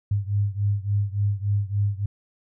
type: beating tone pair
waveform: sine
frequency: 100.4 / 103.9 Hz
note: G2 / G#2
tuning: +42 / +1 cents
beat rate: 3.5 Hz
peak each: -23 / -25 dBFS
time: 0.11-2.06 s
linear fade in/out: 5 ms
effects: none